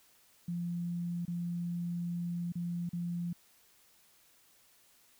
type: tone with dropouts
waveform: sine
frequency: 173.1 Hz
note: F3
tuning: 15 cents flat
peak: -33 dBFS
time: 0.48-3.33 s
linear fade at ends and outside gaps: 5 ms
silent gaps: 1.253-1.279 / 2.522-2.554 / 2.892-2.931 s
effects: white hiss -65 dBFS RMS until 5.19 s